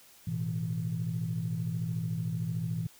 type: chord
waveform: sine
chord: A suspended second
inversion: none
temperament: equal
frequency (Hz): 110 / 123.47 / 164.81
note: A2 / B2 / E3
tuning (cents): 0 / 0 / 0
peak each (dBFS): -35 / -35 / -32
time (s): 0.27-2.87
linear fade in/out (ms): 5
effects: tanh soft clip ceiling -22 dBFS + white hiss -57 dBFS RMS until 2.99 s